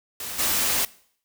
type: noise with level steps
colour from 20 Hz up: white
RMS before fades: -33 / -23 dBFS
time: 0.2-0.85 s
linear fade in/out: 2 ms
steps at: 0.38 s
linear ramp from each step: 20 ms
effects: noise-tail reverb RT60 0.6 s tail -21 dB re dry